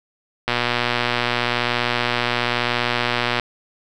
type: click train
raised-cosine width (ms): 0.3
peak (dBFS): -3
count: 354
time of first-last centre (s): 0.48-3.397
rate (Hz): 121
effects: none